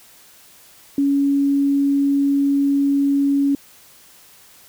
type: tone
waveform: sine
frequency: 280 Hz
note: C#4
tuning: 18 cents sharp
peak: -14 dBFS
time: 0.98-3.55 s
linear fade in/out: 2 ms
effects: white hiss -48 dBFS RMS until 4.68 s